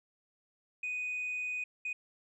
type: tone bursts at uneven times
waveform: sine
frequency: 2489 Hz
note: D#7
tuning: in tune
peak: -32 dBFS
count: 2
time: 0.83-1.64 / 1.85-1.93 s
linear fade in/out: 5 ms
effects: tanh soft clip ceiling -31 dBFS